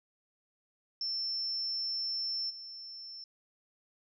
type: tone with level steps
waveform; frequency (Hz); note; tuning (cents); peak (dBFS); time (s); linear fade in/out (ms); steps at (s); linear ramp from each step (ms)
sine; 5360; E8; +28; -32 / -43; 1.01-3.24; 2; 2.49; 20
effects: none